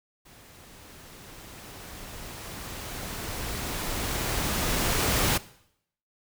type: noise with level ramp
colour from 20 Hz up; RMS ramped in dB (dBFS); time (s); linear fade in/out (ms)
pink; -52 to -23; 0.25-5.38; 10
effects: noise-tail reverb RT60 0.7 s tail -18 dB re dry